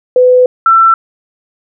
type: tone pair in turn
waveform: sine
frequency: 502 / 1340.2 Hz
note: B4 / E6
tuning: +28 / +28 cents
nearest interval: octave + perfect fourth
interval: 1700 cents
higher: second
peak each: -3 dBFS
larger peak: neither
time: 0.16-0.46 / 0.66-0.94 s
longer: first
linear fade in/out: 2 ms
effects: none